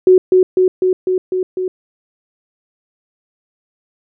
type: tone with echo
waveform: sine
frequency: 370 Hz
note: F#4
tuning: in tune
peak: -4 dBFS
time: 0.07-0.18 s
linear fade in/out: 2 ms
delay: 250 ms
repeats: 6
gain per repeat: -2 dB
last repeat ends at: 1.68 s
effects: none